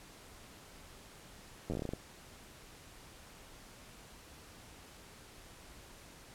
slowing click train, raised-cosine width 2 ms, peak -24 dBFS, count 11, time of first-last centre 1.7-1.935 s, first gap 10 ms, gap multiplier 1.18, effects pink hiss -55 dBFS RMS until 6.34 s + low-pass 12000 Hz 12 dB/octave

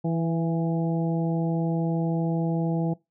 harmonic tone with a mistuned harmonic, 164.81 Hz, E3, in tune, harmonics 1 / 2 / 3 / 4 / 5, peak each -24 / -30 / -34 / -36 / -38 dBFS, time 0.04-2.94 s, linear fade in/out 10 ms, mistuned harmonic 4, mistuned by +30 cents, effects noise-tail reverb RT60 0.2 s tail -21 dB re dry

